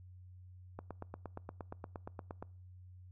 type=click train; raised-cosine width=1 ms; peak=-29 dBFS; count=15; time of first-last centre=0.79-2.426 s; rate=8.56 Hz; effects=noise-tail reverb RT60 0.5 s tail -24 dB re dry + added 91 Hz sine -52 dBFS peak until 3.11 s